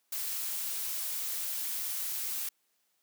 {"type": "noise", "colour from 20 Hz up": "blue", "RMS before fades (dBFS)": -35, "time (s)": [0.12, 2.49], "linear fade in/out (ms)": 5, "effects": ["white hiss -75 dBFS RMS until 3.02 s", "high-pass 200 Hz 12 dB/octave"]}